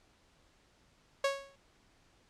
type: tone with exponential decay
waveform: sawtooth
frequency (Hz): 552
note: C#5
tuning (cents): -7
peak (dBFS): -22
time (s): 1.24-1.56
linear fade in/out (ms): 5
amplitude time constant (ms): 69
effects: pink hiss -67 dBFS RMS until 2.29 s + low-pass 7000 Hz 12 dB/octave